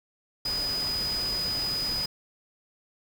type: tone in noise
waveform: sine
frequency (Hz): 4972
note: D#8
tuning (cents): -2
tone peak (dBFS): -27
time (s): 0.45-2.06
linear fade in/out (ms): 5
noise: pink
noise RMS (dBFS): -37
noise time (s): 0.45-2.06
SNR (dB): +7
effects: none